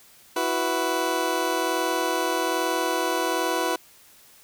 20% pulse chord, E suspended second, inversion none, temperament just, 329.6 / 370.8 / 494.4 Hz, E4 / F#4 / B4, 0 / +4 / +2 cents, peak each -23 dBFS, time 0.36-3.76 s, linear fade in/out 5 ms, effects white hiss -53 dBFS RMS until 4.43 s

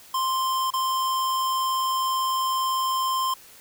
square tone with dropouts, 1047 Hz, C6, 1 cent sharp, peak -23 dBFS, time 0.14-3.34 s, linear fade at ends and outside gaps 5 ms, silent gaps 0.705-0.736 s, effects white hiss -49 dBFS RMS until 3.6 s

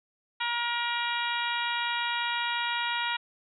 harmonic tone, 474.4 Hz, A#4, 30 cents sharp, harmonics 2 / 3 / 4 / 5 / 6 / 7 / 8, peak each -32 / -34 / -35 / -36 / -37 / -37 / -38 dBFS, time 0.4-3.17 s, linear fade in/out 10 ms, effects none

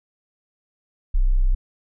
sine tone, 31.86 Hz, C1, 45 cents flat, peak -14 dBFS, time 1.14-1.55 s, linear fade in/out 10 ms, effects none

